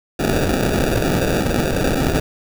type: noise with sample-and-hold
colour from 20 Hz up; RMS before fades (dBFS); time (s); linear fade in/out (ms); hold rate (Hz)
white; -18; 0.19-2.2; 5; 1050
effects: none